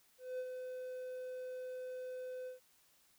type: tone with ADSR envelope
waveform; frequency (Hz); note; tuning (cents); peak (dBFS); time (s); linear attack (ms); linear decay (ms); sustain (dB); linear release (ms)
triangle; 508; B4; +49; -35; 0.18-2.6; 210; 54; -5; 130
effects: white hiss -70 dBFS RMS until 3.18 s